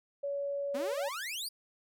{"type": "tone", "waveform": "sine", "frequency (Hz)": 564, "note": "C#5", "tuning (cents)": 30, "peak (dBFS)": -32, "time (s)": [0.23, 1.09], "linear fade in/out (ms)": 10}
{"type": "exponential sweep", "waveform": "sawtooth", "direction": "up", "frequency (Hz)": [233.1, 4978], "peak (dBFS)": -33, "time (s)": [0.74, 1.49], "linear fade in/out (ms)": 10}
{"effects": []}